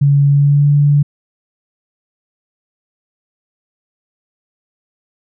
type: tone with pitch glide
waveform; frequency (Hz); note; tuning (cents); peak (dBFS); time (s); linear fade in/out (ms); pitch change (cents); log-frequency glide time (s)
sine; 141.7 to 144.76; C#3 to D3; +38 to -25; -7; 0.01-1.03; 10; +37; 0.29-0.69
effects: none